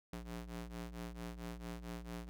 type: ring-modulated tone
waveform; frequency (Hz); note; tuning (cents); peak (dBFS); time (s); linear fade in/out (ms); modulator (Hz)
sawtooth; 116.54; A#2; 0; -37; 0.13-2.29; 0; 60.5
effects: none